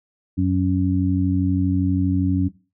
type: harmonic tone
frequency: 92.5 Hz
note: F#2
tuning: in tune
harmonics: 1 / 2 / 3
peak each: -21 / -22 / -20 dBFS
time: 0.37-2.49 s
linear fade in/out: 20 ms
effects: noise-tail reverb RT60 0.3 s tail -17 dB re dry